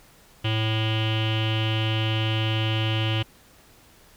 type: tone with low-pass filter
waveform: square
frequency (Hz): 110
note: A2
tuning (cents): 0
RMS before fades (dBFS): -24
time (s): 0.44-3.23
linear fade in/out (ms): 10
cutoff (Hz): 3000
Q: 9.4
effects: pink hiss -54 dBFS RMS until 4.16 s